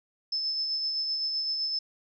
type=tone with tremolo; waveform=sine; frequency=5250 Hz; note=E8; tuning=8 cents flat; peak=-26 dBFS; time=0.32-1.79 s; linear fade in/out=5 ms; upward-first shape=sine; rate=7.8 Hz; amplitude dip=30%; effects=none